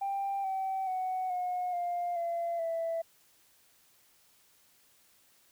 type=tone with pitch steps; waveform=sine; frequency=790 / 767.1 / 744.8 / 723.2 / 702.2 / 681.8 / 662 Hz; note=G5 / G5 / F#5 / F#5 / F5 / F5 / E5; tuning=+13 / -38 / +11 / -40 / +9 / -42 / +7 cents; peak=-29 dBFS; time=0.01-3.02 s; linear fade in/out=10 ms; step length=430 ms; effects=tanh soft clip ceiling -27 dBFS + white hiss -65 dBFS RMS until 5.51 s

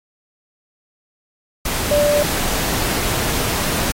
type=tone in noise; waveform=sine; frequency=587.3 Hz; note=D5; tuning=in tune; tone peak=-13 dBFS; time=1.91-2.23 s; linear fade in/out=5 ms; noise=pink; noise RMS=-21 dBFS; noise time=1.65-3.92 s; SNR=+5 dB; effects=AAC 48 kbps

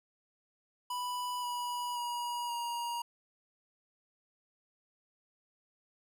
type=tone with pitch steps; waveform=square; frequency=987.8 / 974.2 / 960.8 / 947.6 Hz; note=B5 / B5 / B5 / A#5; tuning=0 / -24 / -48 / +28 cents; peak=-35 dBFS; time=0.9-3.02 s; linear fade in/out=5 ms; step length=530 ms; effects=none

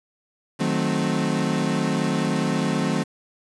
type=chord; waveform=35% pulse; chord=D# diminished seventh; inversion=none; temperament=equal with one note detuned; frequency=155.56 / 185 / 220 / 263.4 Hz; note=D#3 / F#3 / A3 / C4; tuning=0 / 0 / 0 / +12 cents; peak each=-25 dBFS; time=0.59-3.04 s; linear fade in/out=20 ms; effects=resampled to 22050 Hz + 7-bit

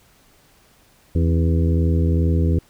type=harmonic tone with a mistuned harmonic; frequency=82.41 Hz; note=E2; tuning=in tune; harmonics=1 / 2 / 3 / 4 / 5 / 6; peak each=-16 / -22 / -26 / -28 / -30 / -32 dBFS; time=1.15-2.59 s; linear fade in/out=5 ms; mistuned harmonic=3; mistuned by=+69 cents; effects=pink hiss -55 dBFS RMS until 2.69 s

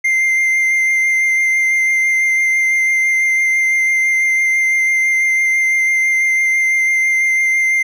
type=tone with vibrato; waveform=triangle; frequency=2093 Hz; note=C7; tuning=in tune; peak=-10 dBFS; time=0.04-7.83 s; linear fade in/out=10 ms; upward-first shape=sine; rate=6 Hz; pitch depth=12 cents each way; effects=none

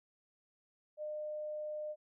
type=tone; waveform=sine; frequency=606 Hz; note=D#5; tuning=46 cents flat; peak=-38 dBFS; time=0.97-1.96 s; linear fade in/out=50 ms; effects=none

